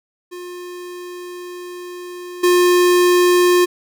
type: tone with level steps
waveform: square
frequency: 356.3 Hz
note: F4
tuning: 35 cents sharp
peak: -30 / -11 dBFS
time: 0.31-3.66 s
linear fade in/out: 20 ms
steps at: 2.43 s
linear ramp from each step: 10 ms
effects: none